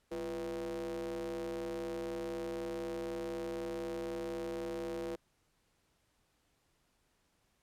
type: ring-modulated tone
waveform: square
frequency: 75 Hz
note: D2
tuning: 37 cents sharp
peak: -35 dBFS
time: 0.11-5.16 s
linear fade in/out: 10 ms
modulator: 418 Hz
effects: pink hiss -75 dBFS RMS until 7.62 s + low-pass 12000 Hz 12 dB/octave